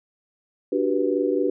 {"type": "chord", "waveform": "sine", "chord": "G major seventh", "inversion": "second", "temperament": "just", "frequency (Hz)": [294, 367.5, 392, 490], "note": ["D4", "F#4", "G4", "B4"], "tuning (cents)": [2, -12, 0, -14], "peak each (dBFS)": -25, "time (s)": [0.72, 1.5], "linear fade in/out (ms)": 5, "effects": []}